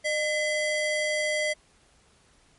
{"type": "ring-modulated tone", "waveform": "square", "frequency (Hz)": 1318.5, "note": "E6", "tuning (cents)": 0, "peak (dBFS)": -22, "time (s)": [0.04, 1.54], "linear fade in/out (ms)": 20, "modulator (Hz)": 710, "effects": ["pink hiss -61 dBFS RMS until 2.58 s", "MP3 48 kbps"]}